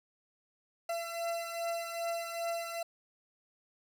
40% pulse beating tone pair, 675 / 677.5 Hz, E5 / E5, +41 / +47 cents, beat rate 2.5 Hz, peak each -35 / -39 dBFS, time 0.89-2.83 s, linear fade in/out 5 ms, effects none

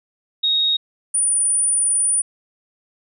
sine tone pair in turn, 3754 / 9439 Hz, A#7 / D9, +11 / +8 cents, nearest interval octave + major third, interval 1597 cents, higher second, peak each -15 dBFS, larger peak neither, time 0.43-0.77 / 1.14-2.22 s, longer second, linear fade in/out 10 ms, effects none

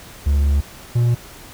triangle tone pair in turn, 71.1 / 119.58 Hz, C#2 / A#2, +45 / +45 cents, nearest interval major sixth, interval 900 cents, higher second, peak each -11 dBFS, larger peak neither, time 0.26-0.61 / 0.95-1.15 s, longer first, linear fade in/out 10 ms, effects pink hiss -40 dBFS RMS until 1.53 s

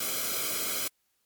white noise with comb filter, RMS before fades -31 dBFS, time 0-0.88 s, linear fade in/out 5 ms, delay 1.1 ms, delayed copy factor -0.75, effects white hiss -74 dBFS RMS until 1.25 s + MP3 96 kbps

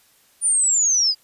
sine linear sweep, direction down, 9440 to 4800 Hz, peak -15 dBFS, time 0.41-1.15 s, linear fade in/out 50 ms, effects white hiss -57 dBFS RMS until 1.23 s + resampled to 32000 Hz

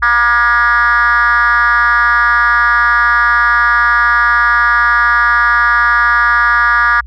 sine tone with frequency modulation, 1430 Hz, F6, 41 cents sharp, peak -6 dBFS, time 0.02-7.01 s, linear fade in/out 10 ms, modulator 237 Hz, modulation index 1.5, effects tanh soft clip ceiling -4 dBFS + added 60 Hz sine -28 dBFS peak until 7.06 s

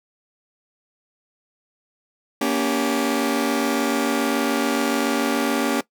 sawtooth chord, G diminished, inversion first, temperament just, 235.2 / 282.2 / 392 Hz, Bb3 / Db4 / G4, +16 / +31 / 0 cents, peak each -20 / -18 / -23 dBFS, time 2.41-5.81 s, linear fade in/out 5 ms, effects noise-tail reverb RT60 0.1 s tail -19 dB re dry

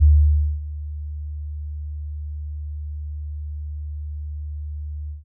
sine tone with ADSR envelope, 74.6 Hz, D2, 28 cents sharp, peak -8 dBFS, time 0-5.24 s, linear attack 29 ms, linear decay 570 ms, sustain -19 dB, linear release 140 ms, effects none

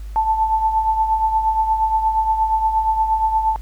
sine tone with tremolo, 880 Hz, A5, in tune, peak -12 dBFS, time 0.16-3.56 s, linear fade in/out 0 ms, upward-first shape triangle, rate 8.5 Hz, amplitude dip 65%, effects added 51 Hz sine -28 dBFS peak until 3.61 s + pink hiss -51 dBFS RMS until 3.61 s

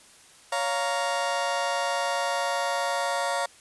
30% pulse chord, Bb minor, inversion first, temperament just, 559.4 / 699.2 / 932.3 Hz, Db5 / F5 / Bb5, +16 / +2 / 0 cents, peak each -27 dBFS, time 0.52-3.46 s, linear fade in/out 5 ms, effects white hiss -53 dBFS RMS until 3.6 s + resampled to 24000 Hz

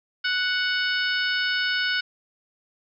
harmonic tone, 740 Hz, F#5, in tune, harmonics 2 / 3 / 4 / 5 / 6 / 7, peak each -24 / -32 / -29 / -34 / -33 / -34 dBFS, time 0.24-2.01 s, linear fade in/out 10 ms, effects none

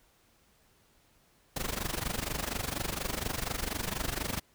pink noise with amplitude modulation, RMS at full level -31 dBFS, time 1.56-4.4 s, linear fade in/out 5 ms, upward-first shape sine, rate 24.2 Hz, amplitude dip 85%, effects pink hiss -66 dBFS RMS until 4.54 s

